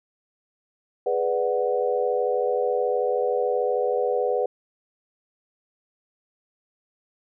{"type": "chord", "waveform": "sine", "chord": "G# half-diminished seventh", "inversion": "none", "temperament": "equal", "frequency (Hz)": [415.3, 493.9, 587.3, 740], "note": ["G#4", "B4", "D5", "F#5"], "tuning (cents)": [0, 0, 0, 0], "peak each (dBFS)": [-27, -23, -29, -29], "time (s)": [1.06, 4.46], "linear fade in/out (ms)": 5, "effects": []}